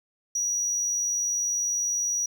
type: tone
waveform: triangle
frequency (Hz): 5800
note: F#8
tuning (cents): -35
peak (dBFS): -23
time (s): 0.35-2.26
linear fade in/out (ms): 5
effects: none